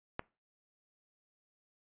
click, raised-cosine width 0.5 ms, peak -20 dBFS, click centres 0.194 s, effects noise-tail reverb RT60 0.3 s tail -23 dB re dry + resampled to 8000 Hz

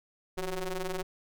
sawtooth ring-modulated tone, 183.3 Hz, F#3, 16 cents flat, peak -25 dBFS, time 0.37-1.03 s, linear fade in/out 10 ms, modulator 194 Hz, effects none

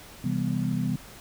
sine chord, C major seventh, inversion none, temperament equal with one note detuned, 130.81 / 164.81 / 198.28 / 246.9 Hz, C3 / E3 / G3 / B3, 0 / 0 / +20 / 0 cents, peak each -30 dBFS, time 0.24-0.96 s, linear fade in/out 5 ms, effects pink hiss -47 dBFS RMS until 1.2 s

